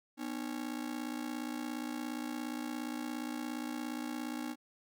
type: ring-modulated tone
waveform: 45% pulse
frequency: 275.3 Hz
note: C#4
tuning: 12 cents flat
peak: -34 dBFS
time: 0.17-4.56 s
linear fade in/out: 50 ms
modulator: 28.6 Hz
effects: none